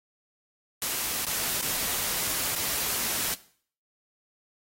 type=noise with dropouts; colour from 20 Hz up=white; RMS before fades=-29 dBFS; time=0.82-3.34 s; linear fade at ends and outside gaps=1 ms; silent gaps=1.251-1.266 / 1.613-1.625 / 2.551-2.561 s; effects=noise-tail reverb RT60 0.5 s tail -17 dB re dry + AAC 48 kbps